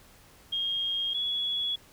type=tone pair in turn; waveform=sine; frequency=3242 / 3372 Hz; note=G#7 / G#7; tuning=-42 / +26 cents; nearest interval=minor second; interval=68 cents; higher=second; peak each=-27 dBFS; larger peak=neither; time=0.52-1.14 / 1.14-1.76 s; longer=neither; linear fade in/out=10 ms; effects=pink hiss -56 dBFS RMS until 1.92 s